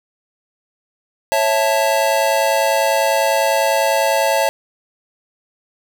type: chord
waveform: square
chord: A major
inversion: first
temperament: just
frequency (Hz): 550 / 660 / 880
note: C#5 / E5 / A5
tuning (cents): -14 / +2 / 0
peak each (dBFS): -19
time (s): 1.32-4.49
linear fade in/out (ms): 0
effects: none